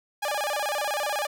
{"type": "tone with vibrato", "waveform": "sawtooth", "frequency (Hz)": 698.5, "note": "F5", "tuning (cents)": 0, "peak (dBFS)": -22, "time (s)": [0.22, 1.27], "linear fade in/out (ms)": 10, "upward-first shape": "square", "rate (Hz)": 16, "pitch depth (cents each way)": 290, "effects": []}